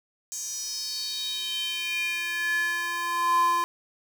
square tone with high-pass filter sweep, 344.1 Hz, F4, 26 cents flat, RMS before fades -28 dBFS, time 0.32-3.64 s, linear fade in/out 0 ms, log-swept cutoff 6800 to 880 Hz, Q 6, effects 8-bit

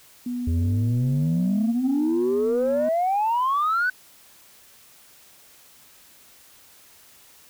sine tone, 245.1 Hz, B3, 13 cents flat, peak -25 dBFS, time 0.26-2.89 s, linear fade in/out 5 ms
sine exponential sweep, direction up, 79.4 to 1528 Hz, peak -18 dBFS, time 0.47-3.9 s, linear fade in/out 5 ms
effects tanh soft clip ceiling -16 dBFS + white hiss -52 dBFS RMS until 7.49 s

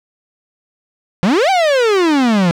45% pulse exponential two-way sweep, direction up then down, 164.81 to 795 to 164.81 Hz, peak -10 dBFS, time 1.23-2.51 s, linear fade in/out 0 ms, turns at 1.5 s, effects low-pass 5000 Hz 12 dB/octave + 7-bit

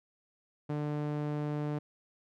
sawtooth tone with band-pass filter, 148.5 Hz, D3, 20 cents sharp, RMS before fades -34 dBFS, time 0.69-1.79 s, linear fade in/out 10 ms, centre 310 Hz, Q 0.52, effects none

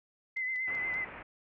sine tone with vibrato, 2042 Hz, C7, 43 cents flat, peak -31 dBFS, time 0.36-1.05 s, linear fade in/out 10 ms, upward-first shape sine, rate 8.4 Hz, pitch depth 35 cents each way
click train, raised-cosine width 0.2 ms, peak -37 dBFS, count 4, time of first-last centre 0.37-0.941 s, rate 5.25 Hz
white low-pass noise, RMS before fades -46 dBFS, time 0.67-1.23 s, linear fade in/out 10 ms, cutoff 2400 Hz, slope 48 dB/octave
effects none

